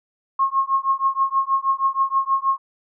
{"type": "tone with tremolo", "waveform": "sine", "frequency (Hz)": 1081, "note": "C#6", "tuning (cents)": -44, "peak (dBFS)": -13, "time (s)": [0.39, 2.58], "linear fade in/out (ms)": 5, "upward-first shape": "triangle", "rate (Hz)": 6.3, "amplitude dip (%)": 100, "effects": []}